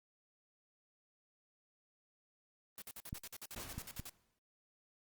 white noise bursts, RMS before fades -48 dBFS, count 15, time 2.78-4.093 s, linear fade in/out 0 ms, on 39 ms, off 52 ms
clicks, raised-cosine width 5 ms, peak -29 / -31 / -32 dBFS, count 3, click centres 3.129 / 3.78 / 3.996 s
pink noise with exponential decay, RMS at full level -45 dBFS, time 3.56-4.39 s, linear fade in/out 5 ms, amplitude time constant 180 ms
effects noise-tail reverb RT60 0.1 s tail -23 dB re dry + Opus 32 kbps

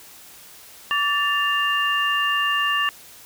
sine tone cluster, 1152 / 1771 / 2796 Hz, D6 / A6 / F7, -34 / +11 / +1 cents, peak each -23 dBFS, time 0.91-2.89 s, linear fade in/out 0 ms, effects white hiss -45 dBFS RMS until 3.25 s

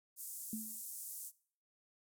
white band-pass noise, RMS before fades -47 dBFS, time 0.16-1.32 s, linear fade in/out 50 ms, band 7500 to 14000 Hz, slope 24 dB/octave
sine tone with exponential decay, 219.4 Hz, A3, 5 cents flat, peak -36 dBFS, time 0.53-0.81 s, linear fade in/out 2 ms, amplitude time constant 59 ms
effects noise-tail reverb RT60 0.5 s tail -20 dB re dry

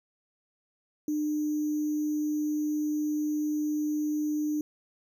sine tone with sample-and-hold, 301.4 Hz, D4, 45 cents sharp, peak -26 dBFS, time 1.08-4.61 s, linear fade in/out 2 ms, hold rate 6300 Hz, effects none

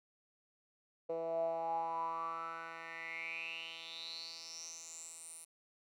10% pulse tone with band-pass filter sweep, 164.81 Hz, E3, in tune, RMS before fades -42 dBFS, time 1.09-5.45 s, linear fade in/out 10 ms, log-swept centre 530 to 10000 Hz, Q 8.9, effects none

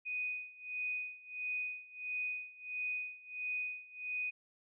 sine tone with tremolo, 2489 Hz, D#7, in tune, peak -34 dBFS, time 0.05-4.31 s, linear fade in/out 20 ms, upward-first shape sine, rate 1.5 Hz, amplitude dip 90%, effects none

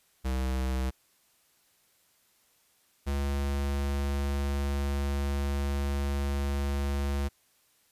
square tone pair in turn, 64.8 / 70.17 Hz, C2 / C#2, -16 / +22 cents, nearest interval minor second, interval 138 cents, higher second, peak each -28 dBFS, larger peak neither, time 0.24-0.91 / 3.06-7.29 s, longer second, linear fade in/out 20 ms, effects white hiss -67 dBFS RMS until 7.91 s + resampled to 32000 Hz

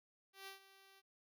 5% pulse tone with ADSR envelope, 388.8 Hz, G4, 14 cents flat, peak -37 dBFS, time 0.33-1.02 s, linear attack 140 ms, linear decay 120 ms, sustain -15 dB, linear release 37 ms, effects none

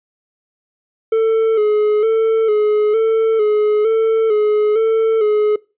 triangle tone with vibrato, 434.1 Hz, A4, 23 cents flat, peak -9 dBFS, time 1.12-5.56 s, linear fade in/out 5 ms, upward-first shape square, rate 1.1 Hz, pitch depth 47 cents each way, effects noise-tail reverb RT60 0.3 s tail -23 dB re dry + resampled to 8000 Hz

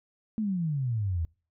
sine exponential sweep, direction down, 225.4 to 79 Hz, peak -26 dBFS, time 0.38-1.25 s, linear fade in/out 0 ms, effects noise-tail reverb RT60 0.4 s tail -26 dB re dry

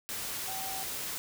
sine tone in noise, 767 Hz, G5, 38 cents flat, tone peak -40 dBFS, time 0.48-0.83 s, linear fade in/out 0 ms, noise white, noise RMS -37 dBFS, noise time 0.09-1.18 s, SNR -6 dB, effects none

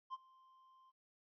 triangle tone with ADSR envelope, 1046.5 Hz, C6, in tune, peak -38 dBFS, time 0.1-0.92 s, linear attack 36 ms, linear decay 31 ms, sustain -24 dB, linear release 30 ms, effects resampled to 11025 Hz

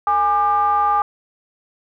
triangle ring-modulated tone, 186.4 Hz, F#3, 13 cents sharp, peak -9 dBFS, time 0.07-1.02 s, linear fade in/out 2 ms, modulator 1010 Hz, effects none

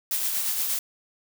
blue noise with tremolo, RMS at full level -25 dBFS, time 0.11-0.79 s, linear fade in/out 2 ms, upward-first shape triangle, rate 8.5 Hz, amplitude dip 40%, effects none

